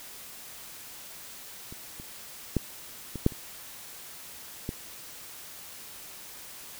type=clicks; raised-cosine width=3 ms; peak=-29 / -30 / -11 / -22 / -7 / -30 / -18 dBFS; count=7; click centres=1.725 / 1.999 / 2.567 / 3.157 / 3.264 / 3.322 / 4.691 s; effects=white hiss -45 dBFS RMS until 6.79 s